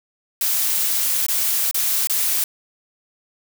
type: noise with dropouts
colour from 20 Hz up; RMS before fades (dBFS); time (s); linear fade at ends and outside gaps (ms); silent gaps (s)
blue; -20; 0.41-2.44; 2; 1.265-1.284 / 1.712-1.744 / 2.072-2.097
effects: none